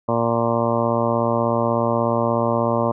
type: harmonic tone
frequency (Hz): 116.54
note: A#2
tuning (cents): 0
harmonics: 1 / 2 / 3 / 4 / 5 / 6 / 7 / 8 / 9 / 10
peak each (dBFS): -26 / -24 / -28 / -26 / -22 / -29 / -31 / -28 / -26 / -33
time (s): 0.08-2.92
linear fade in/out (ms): 10
effects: none